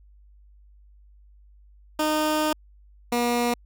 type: tone pair in turn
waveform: 15% pulse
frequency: 307.3 / 240.1 Hz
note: D#4 / B3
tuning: -21 / -49 cents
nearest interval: major third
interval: 428 cents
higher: first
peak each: -15 dBFS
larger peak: neither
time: 1.99-2.53 / 3.12-3.54 s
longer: first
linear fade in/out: 5 ms
effects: added 50 Hz sine -50 dBFS peak until 3.65 s